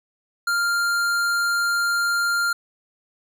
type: tone with tanh clipping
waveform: sine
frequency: 1396.9 Hz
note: F6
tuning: in tune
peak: -21 dBFS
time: 0.47-2.53 s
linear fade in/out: 5 ms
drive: 18 dB
effects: none